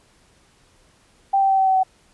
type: tone with pitch steps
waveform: sine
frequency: 784 / 778.1 / 772.3 / 766.5 / 760.8 / 755.1 Hz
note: G5 / G5 / G5 / G5 / F#5 / F#5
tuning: 0 / -13 / -26 / -39 / +48 / +35 cents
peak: -14 dBFS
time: 1.33-1.834 s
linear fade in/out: 10 ms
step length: 84 ms
effects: pink hiss -57 dBFS RMS until 2.13 s + resampled to 24000 Hz